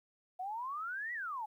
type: exponential two-way sweep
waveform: sine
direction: up then down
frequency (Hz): 716 to 1977 to 820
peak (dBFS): -37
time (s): 0.39-1.46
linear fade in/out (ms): 10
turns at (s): 1.13
effects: 12-bit